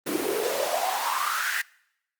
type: noise with high-pass filter sweep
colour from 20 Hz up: pink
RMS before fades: -27 dBFS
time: 0.06-1.62 s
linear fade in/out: 10 ms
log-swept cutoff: 290 to 1800 Hz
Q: 7.3
effects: noise-tail reverb RT60 0.8 s tail -24 dB re dry + Opus 32 kbps